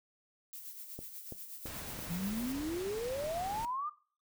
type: noise with tremolo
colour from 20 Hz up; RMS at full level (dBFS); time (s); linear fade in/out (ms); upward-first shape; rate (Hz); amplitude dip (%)
violet; -45; 0.53-2.52; 0; sine; 8.2; 50
type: click train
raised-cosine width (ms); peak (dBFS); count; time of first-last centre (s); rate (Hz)
2; -30; 4; 0.99-1.99; 3
type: noise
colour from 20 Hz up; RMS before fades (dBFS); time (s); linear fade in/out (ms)
pink; -45; 1.66-3.65; 0
type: exponential sweep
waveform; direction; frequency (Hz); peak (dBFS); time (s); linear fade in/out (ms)
sine; up; 164.81 to 1244.5; -34; 2.09-3.9; 20
effects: noise-tail reverb RT60 0.4 s tail -17 dB re dry